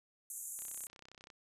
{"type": "band-pass noise", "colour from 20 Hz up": "pink", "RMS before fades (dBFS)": -45, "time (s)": [0.3, 0.87], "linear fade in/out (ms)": 2, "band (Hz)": [6600, 13000], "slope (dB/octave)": 96}
{"type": "click train", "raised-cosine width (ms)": 0.2, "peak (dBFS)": -37, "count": 24, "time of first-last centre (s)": [0.59, 1.302], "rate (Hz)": 32.3}
{"effects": []}